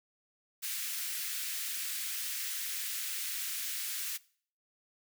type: high-pass noise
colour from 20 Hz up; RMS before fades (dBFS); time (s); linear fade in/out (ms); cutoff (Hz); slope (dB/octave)
white; -37; 0.62-4.18; 20; 1600; 24
effects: noise-tail reverb RT60 0.5 s tail -21 dB re dry